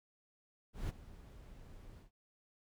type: noise with ADSR envelope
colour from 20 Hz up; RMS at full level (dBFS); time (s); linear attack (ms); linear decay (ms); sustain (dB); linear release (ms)
brown; -37; 0.73-2.11; 160; 23; -17; 120
effects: none